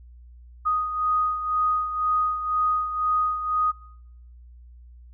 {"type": "beating tone pair", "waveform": "sine", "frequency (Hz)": [1244.5, 1246.5], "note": ["D#6", "D#6"], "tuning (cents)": [0, 3], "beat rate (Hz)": 2, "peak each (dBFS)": [-22, -29], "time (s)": [0.65, 3.72], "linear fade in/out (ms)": 20, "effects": ["noise-tail reverb RT60 0.8 s tail -24 dB re dry", "added 60 Hz sine -44 dBFS peak until 5.13 s"]}